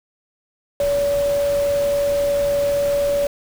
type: tone in noise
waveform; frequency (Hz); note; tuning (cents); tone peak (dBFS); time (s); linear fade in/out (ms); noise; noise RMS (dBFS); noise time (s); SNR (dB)
sine; 570; C#5; +48; -16; 0.8-3.27; 2; pink; -32; 0.8-3.27; +13
effects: none